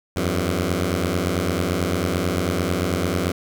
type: beating tone pair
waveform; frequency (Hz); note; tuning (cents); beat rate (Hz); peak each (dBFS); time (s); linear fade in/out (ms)
10% pulse; 84.6 / 93.6; E2 / F#2; +45 / +20; 9; -15; 0.16-3.32; 5
effects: none